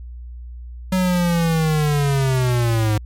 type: linear sweep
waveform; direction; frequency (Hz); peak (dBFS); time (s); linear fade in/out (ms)
square; down; 187.5 to 104.7; -16; 0.92-2.98; 5
effects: added 60 Hz sine -31 dBFS peak until 3.05 s + MP3 64 kbps